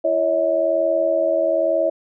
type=tone cluster; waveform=sine; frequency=336.4 / 559 / 640 Hz; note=E4 / C#5 / D#5; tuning=+35 / +14 / +49 cents; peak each=-26 / -20 / -18 dBFS; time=0.04-1.9 s; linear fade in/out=10 ms; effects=none